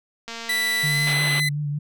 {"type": "click train", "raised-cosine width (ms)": 0.2, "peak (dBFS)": -17, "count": 196, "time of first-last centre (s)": [0.28, 1.128], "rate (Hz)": 230}
{"type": "tone with pitch glide", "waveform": "30% pulse", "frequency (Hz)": [1975.5, 2016], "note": ["B6", "B6"], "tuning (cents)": [0, 35], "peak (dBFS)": -18, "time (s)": [0.49, 1.49], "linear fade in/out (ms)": 5, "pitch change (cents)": 35, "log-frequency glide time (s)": [0.86, 0.97]}
{"type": "tone with vibrato", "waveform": "sine", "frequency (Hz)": 146.83, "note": "D3", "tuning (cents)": 0, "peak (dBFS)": -23, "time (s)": [0.83, 1.79], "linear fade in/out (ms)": 10, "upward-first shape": "triangle", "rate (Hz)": 5.5, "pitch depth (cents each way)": 36}
{"type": "band-pass noise", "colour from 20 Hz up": "white", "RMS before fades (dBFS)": -30, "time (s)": [1.07, 1.4], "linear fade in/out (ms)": 0, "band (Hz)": [200, 3900], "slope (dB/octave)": 48}
{"effects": []}